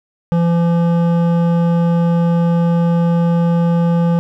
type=tone with hard clipping; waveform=sine; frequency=170 Hz; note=F3; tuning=46 cents flat; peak=-13 dBFS; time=0.32-4.19 s; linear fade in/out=0 ms; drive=12 dB; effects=none